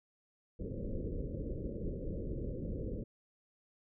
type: low-pass noise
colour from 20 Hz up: pink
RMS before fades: -39 dBFS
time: 0.59-3.04 s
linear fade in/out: 10 ms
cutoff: 560 Hz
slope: 96 dB/octave
effects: none